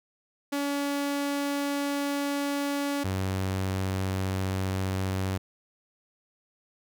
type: tone pair in turn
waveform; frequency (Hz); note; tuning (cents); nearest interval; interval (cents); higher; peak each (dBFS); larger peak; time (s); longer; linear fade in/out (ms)
sawtooth; 283.8 / 94.95; C#4 / F#2; +41 / +45; octave + perfect fifth; 1896; first; -23; neither; 0.52-3.04 / 3.04-5.38; first; 10
effects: none